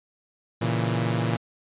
sawtooth chord, A# diminished, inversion none, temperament equal, 116.54 / 138.59 / 164.81 Hz, A#2 / C#3 / E3, 0 / 0 / 0 cents, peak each -21 / -27 / -24 dBFS, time 0.61-1.37 s, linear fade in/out 10 ms, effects resampled to 8000 Hz

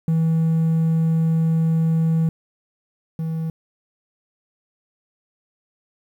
triangle tone pair in turn, 162.3 / 161.65 Hz, E3 / E3, -27 / -34 cents, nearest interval unison, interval 7 cents, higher first, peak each -13 / -20 dBFS, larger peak first, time 0.08-2.29 / 3.19-3.5 s, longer first, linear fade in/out 2 ms, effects tanh soft clip ceiling -9 dBFS + 9-bit

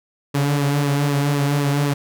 sawtooth tone with flanger, 142.9 Hz, D3, 47 cents flat, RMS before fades -19 dBFS, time 0.34-1.94 s, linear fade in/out 10 ms, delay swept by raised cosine 1.3 to 5.4 ms, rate 3.9 Hz, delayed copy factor -0.55, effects none

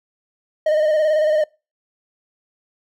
triangle tone with vibrato, 616 Hz, D#5, 17 cents flat, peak -12 dBFS, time 0.66-1.44 s, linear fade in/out 5 ms, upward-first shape square, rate 18 Hz, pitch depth 34 cents each way, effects noise-tail reverb RT60 0.3 s tail -25 dB re dry

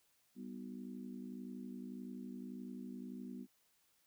harmonic tone with a mistuned harmonic, 61.74 Hz, B1, in tune, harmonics 3 / 4 / 5 / 6, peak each -49 / -47 / -56 / -58 dBFS, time 0.35-3.47 s, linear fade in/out 50 ms, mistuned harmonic 3, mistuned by +92 cents, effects white hiss -75 dBFS RMS until 4.06 s

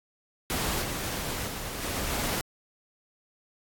pink noise with level steps, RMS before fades -29 / -33 / -36 / -32 / -30 dBFS, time 0.5-2.41 s, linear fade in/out 0 ms, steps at 0.81 / 1.46 / 1.81 / 2.09 s, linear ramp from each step 20 ms, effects AAC 64 kbps

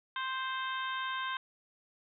harmonic tone, 523.3 Hz, C5, in tune, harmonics 2 / 3 / 4 / 5 / 6 / 7, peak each -36 / -38 / -46 / -48 / -44 / -45 dBFS, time 0.16-1.37 s, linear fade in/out 2 ms, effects none

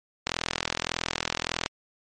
click train, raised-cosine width 0.2 ms, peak -7 dBFS, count 59, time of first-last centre 0.27-1.661 s, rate 41.7 Hz, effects MP3 48 kbps

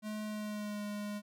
square tone with pitch glide, 213.3 to 207 Hz, G#3 to G#3, +46 to -5 cents, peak -38 dBFS, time 0.02-1.22 s, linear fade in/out 50 ms, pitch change -51 cents, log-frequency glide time 0.24-0.83 s, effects none

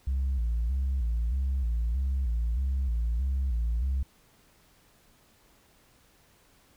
sine tone with vibrato, 61.74 Hz, B1, in tune, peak -23 dBFS, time 0.07-4.03 s, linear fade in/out 5 ms, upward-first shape square, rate 1.6 Hz, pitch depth 130 cents each way, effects tanh soft clip ceiling -23 dBFS + pink hiss -62 dBFS RMS until 6.76 s

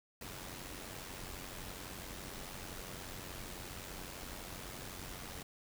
pink noise with amplitude modulation, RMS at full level -44 dBFS, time 0.21-5.43 s, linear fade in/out 5 ms, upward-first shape sine, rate 91.8 Hz, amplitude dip 55%, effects none

